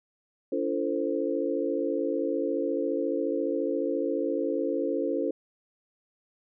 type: tone cluster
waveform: sine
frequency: 285.9 / 340.1 / 449.4 / 524 Hz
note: D4 / F4 / A4 / C5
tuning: -46 / -46 / +37 / +2 cents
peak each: -31 dBFS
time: 0.52-5.31 s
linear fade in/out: 5 ms
effects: none